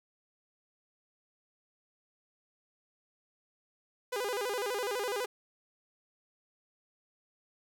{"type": "tone with vibrato", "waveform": "sawtooth", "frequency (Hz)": 450, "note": "A4", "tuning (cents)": 39, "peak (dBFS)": -28, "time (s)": [4.12, 5.26], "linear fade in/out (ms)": 10, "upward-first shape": "square", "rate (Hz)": 12, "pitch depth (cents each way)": 180, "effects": []}